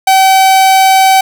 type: tone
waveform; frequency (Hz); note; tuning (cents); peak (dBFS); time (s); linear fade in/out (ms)
45% pulse; 766; G5; -40; -4; 0.07-1.21; 5
effects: none